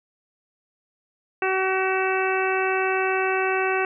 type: harmonic tone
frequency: 378.9 Hz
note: F#4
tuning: 41 cents sharp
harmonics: 1 / 2 / 3 / 4 / 5 / 6 / 7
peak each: -24 / -27 / -30 / -28 / -32 / -33 / -29 dBFS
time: 1.42-3.85 s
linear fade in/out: 2 ms
effects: none